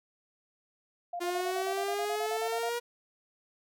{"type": "tone bursts", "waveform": "sine", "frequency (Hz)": 698.5, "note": "F5", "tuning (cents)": 0, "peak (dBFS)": -33, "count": 15, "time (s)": [1.13, 2.694], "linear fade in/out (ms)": 5, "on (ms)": 66, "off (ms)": 41}
{"type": "exponential sweep", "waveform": "sawtooth", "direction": "up", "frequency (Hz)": [349.2, 480], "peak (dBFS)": -27, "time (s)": [1.2, 2.8], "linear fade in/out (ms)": 20}
{"effects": []}